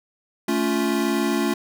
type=chord; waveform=square; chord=A augmented; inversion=none; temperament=equal with one note detuned; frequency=220 / 281.2 / 349.2 Hz; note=A3 / C#4 / E#4; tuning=0 / +25 / 0 cents; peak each=-25 / -25 / -25 dBFS; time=0.48-1.54 s; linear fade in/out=5 ms; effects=none